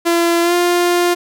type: tone with pitch glide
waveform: sawtooth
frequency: 340 to 351 Hz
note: F4 to F4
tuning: -46 to +9 cents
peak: -8 dBFS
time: 0.05-1.15 s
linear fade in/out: 20 ms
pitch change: +55 cents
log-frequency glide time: 0.42-0.54 s
effects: none